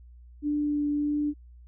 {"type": "tone with vibrato", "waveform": "sine", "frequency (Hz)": 293.7, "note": "D4", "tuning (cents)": 0, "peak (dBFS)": -24, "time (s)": [0.42, 1.34], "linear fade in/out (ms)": 50, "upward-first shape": "triangle", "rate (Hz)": 1.6, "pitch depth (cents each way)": 11, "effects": ["added 60 Hz sine -47 dBFS peak until 1.67 s"]}